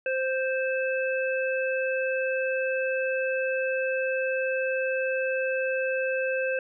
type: harmonic tone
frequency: 523.3 Hz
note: C5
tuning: in tune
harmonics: 1 / 3 / 5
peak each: -26 / -31 / -33 dBFS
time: 0.06-6.59 s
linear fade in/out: 2 ms
effects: none